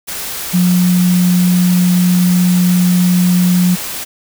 sine tone in noise, 179.3 Hz, F3, 46 cents sharp, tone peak -8 dBFS, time 0.53-3.76 s, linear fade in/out 20 ms, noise white, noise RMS -23 dBFS, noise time 0.07-4.05 s, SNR +12 dB, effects none

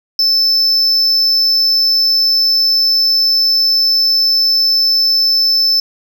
triangle tone, 5274 Hz, E8, in tune, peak -8 dBFS, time 0.19-5.8 s, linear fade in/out 2 ms, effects none

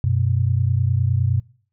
sine tone pair together, 94.6 / 124.39 Hz, F#2 / B2, +39 / +13 cents, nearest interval perfect fourth, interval 474 cents, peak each -19 dBFS, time 0.04-1.4 s, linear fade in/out 0 ms, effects noise-tail reverb RT60 0.4 s tail -19 dB re dry

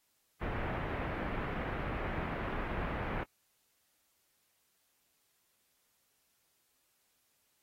pink low-pass noise, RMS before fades -37 dBFS, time 0.41-3.24 s, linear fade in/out 10 ms, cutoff 2200 Hz, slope 24 dB/octave, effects white hiss -75 dBFS RMS until 7.62 s + AAC 48 kbps

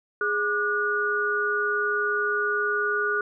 sine tone cluster, 415.9 / 1194 / 1455 Hz, G#4 / D6 / F#6, +2 / +28 / -29 cents, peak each -28 / -30 / -24 dBFS, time 0.21-3.21 s, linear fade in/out 2 ms, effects none

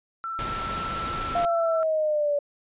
sine tone with vibrato, 1335 Hz, E6, 22 cents sharp, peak -29 dBFS, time 0.24-1.83 s, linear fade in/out 0 ms, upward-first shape square, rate 18 Hz, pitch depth 14 cents each way
pink noise, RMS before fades -33 dBFS, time 0.39-1.45 s, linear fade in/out 0 ms
sine linear sweep, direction down, 698.5 to 573 Hz, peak -21 dBFS, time 1.35-2.39 s, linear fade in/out 5 ms
effects resampled to 8000 Hz

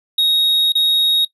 triangle tone with dropouts, 3762 Hz, A#7, 15 cents sharp, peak -10 dBFS, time 0.18-1.25 s, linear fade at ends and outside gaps 5 ms, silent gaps 0.722-0.752 s, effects noise-tail reverb RT60 0.1 s tail -20 dB re dry + resampled to 32000 Hz

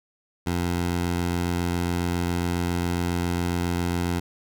15% pulse tone, 87.31 Hz, F2, in tune, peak -17 dBFS, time 0.46-4.2 s, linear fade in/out 10 ms, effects none

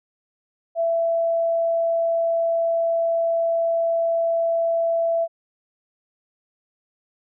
sine tone, 667 Hz, E5, 20 cents sharp, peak -18 dBFS, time 0.75-5.28 s, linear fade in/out 50 ms, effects none

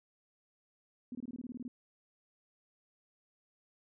sine tone bursts, 246.9 Hz, B3, in tune, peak -39 dBFS, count 11, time 1.12-1.68 s, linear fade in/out 2 ms, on 30 ms, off 23 ms, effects none

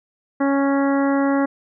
harmonic tone, 277.2 Hz, C#4, in tune, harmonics 1 / 2 / 3 / 4 / 5 / 6 / 7, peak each -17 / -23 / -27 / -29 / -31 / -33 / -34 dBFS, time 0.4-1.46 s, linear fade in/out 10 ms, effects none

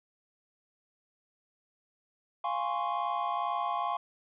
triangle chord, Db major seventh, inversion first, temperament equal with one note detuned, 698.5 / 825.3 / 1046.5 / 1108.7 Hz, F5 / Ab5 / C6 / Db6, 0 / -11 / 0 / 0 cents, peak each -33 dBFS, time 2.44-3.97 s, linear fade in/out 5 ms, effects resampled to 8000 Hz

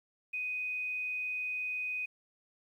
sine tone, 2497 Hz, D#7, 6 cents sharp, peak -33 dBFS, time 0.33-2.06 s, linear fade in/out 10 ms, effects 11-bit

